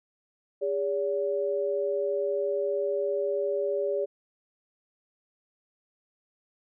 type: tone pair together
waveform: sine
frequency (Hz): 405.9 / 571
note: G#4 / D5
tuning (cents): -40 / -49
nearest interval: tritone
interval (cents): 591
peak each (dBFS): -28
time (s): 0.61-4.06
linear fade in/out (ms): 20
effects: none